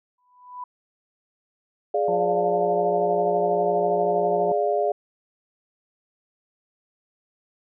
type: tone with exponential growth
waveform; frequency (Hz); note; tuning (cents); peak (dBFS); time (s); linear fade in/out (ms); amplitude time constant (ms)
sine; 992; B5; +7; -29; 0.18-0.64; 5; 100
type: chord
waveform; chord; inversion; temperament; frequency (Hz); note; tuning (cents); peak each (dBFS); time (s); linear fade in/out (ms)
sine; D diminished; second; equal; 415.3 / 587.3 / 698.5; Ab4 / D5 / F5; 0 / 0 / 0; -24; 1.94-4.92; 5
type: harmonic tone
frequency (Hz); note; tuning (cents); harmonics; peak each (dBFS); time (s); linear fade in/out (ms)
177.7; F3; +30; 1 / 2 / 3 / 4 / 5; -33 / -33 / -33 / -33 / -33; 2.08-4.52; 2
effects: none